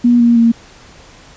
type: tone with pitch steps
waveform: sine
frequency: 240.7 / 235.9 / 231.2 Hz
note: B3 / A#3 / A#3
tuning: -44 / +21 / -14 cents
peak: -6 dBFS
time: 0.04-0.52 s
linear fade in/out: 10 ms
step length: 160 ms
effects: pink hiss -41 dBFS RMS until 1.36 s + resampled to 16000 Hz